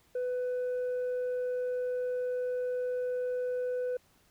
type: tone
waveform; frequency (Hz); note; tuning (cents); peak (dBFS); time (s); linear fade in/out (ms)
sine; 498.8; B4; +17; -27; 0.15-3.97; 5
effects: tanh soft clip ceiling -29 dBFS + pink hiss -66 dBFS RMS until 4.3 s